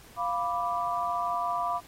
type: chord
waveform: sine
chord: B diminished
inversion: second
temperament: equal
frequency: 698.5 / 987.8 / 1174.7 Hz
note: F5 / B5 / D6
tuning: 0 / 0 / 0 cents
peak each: -31 dBFS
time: 0.16-1.81 s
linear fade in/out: 50 ms
effects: pink hiss -53 dBFS RMS until 1.87 s + AAC 48 kbps